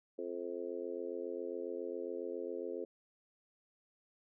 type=harmonic tone with a mistuned harmonic; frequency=87.3 Hz; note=F2; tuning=in tune; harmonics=3 / 4 / 5 / 6 / 7; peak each=-49 / -43 / -42 / -44 / -56 dBFS; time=0.18-2.85 s; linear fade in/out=10 ms; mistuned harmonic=7; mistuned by=+75 cents; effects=none